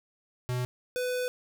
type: tone pair in turn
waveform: square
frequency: 124.8 / 499.2 Hz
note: B2 / B4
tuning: +19 / +19 cents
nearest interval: 2 octaves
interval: 2400 cents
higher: second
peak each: -29 / -29 dBFS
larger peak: neither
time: 0.49-0.65 / 0.96-1.28 s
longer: second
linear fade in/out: 0 ms
effects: none